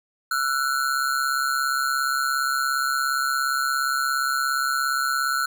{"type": "ring-modulated tone", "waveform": "square", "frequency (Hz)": 1406, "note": "F6", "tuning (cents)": 11, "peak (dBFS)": -19, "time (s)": [0.31, 5.46], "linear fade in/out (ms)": 5, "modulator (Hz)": 68.6, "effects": []}